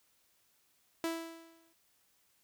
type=tone with exponential decay; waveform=sawtooth; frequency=329.6 Hz; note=E4; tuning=in tune; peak=-27 dBFS; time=1.04-1.73 s; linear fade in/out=1 ms; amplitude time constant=150 ms; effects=white hiss -72 dBFS RMS until 2.43 s